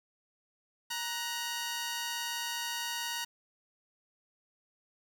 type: tone pair together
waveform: 10% pulse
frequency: 938.8 / 1480 Hz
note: A#5 / F#6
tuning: +12 / 0 cents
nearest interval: minor sixth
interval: 788 cents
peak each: -27 / -31 dBFS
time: 0.9-3.25 s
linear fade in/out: 10 ms
effects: 9-bit